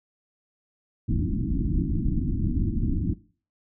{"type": "low-pass noise", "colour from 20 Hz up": "pink", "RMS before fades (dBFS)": -25, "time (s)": [1.08, 3.14], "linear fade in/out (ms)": 10, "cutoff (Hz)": 330, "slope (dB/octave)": 96, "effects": ["noise-tail reverb RT60 0.4 s tail -19 dB re dry"]}